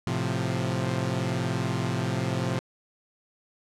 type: chord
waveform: sawtooth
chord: F major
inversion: first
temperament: equal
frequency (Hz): 110 / 130.81 / 174.61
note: A2 / C3 / F3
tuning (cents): 0 / 0 / 0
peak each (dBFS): -27 / -25 / -27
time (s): 0.07-2.59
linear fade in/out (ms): 0
effects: low-pass 8000 Hz 12 dB/octave